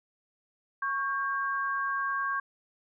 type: tone pair together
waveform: sine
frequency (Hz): 1108.7 / 1600.3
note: C#6 / G6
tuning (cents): 0 / +35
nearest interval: tritone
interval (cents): 635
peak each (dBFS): -30 / -31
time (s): 0.82-2.4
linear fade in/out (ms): 5
effects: none